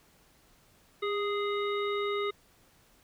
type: harmonic tone with a mistuned harmonic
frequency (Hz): 415.3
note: G#4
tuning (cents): 0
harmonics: 1 / 3 / 5 / 7 / 9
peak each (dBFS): -30 / -35 / -39 / -48 / -41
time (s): 1.02-2.31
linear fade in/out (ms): 10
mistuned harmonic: 1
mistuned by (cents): -33
effects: pink hiss -63 dBFS RMS until 3.03 s